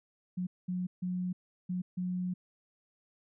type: tone bursts at uneven times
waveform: sine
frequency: 181.2 Hz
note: F#3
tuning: 36 cents flat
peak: -31 dBFS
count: 5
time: 0.37-0.47 / 0.68-0.87 / 1.02-1.33 / 1.69-1.82 / 1.97-2.34 s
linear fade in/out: 10 ms
effects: none